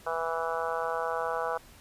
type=harmonic tone; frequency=164.5 Hz; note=E3; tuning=3 cents flat; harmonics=3 / 4 / 5 / 6 / 7 / 8 / 9; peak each=-34 / -35 / -36 / -37 / -37 / -38 / -39 dBFS; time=0.06-1.58 s; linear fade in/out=10 ms; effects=pink hiss -54 dBFS RMS until 1.8 s + resampled to 32000 Hz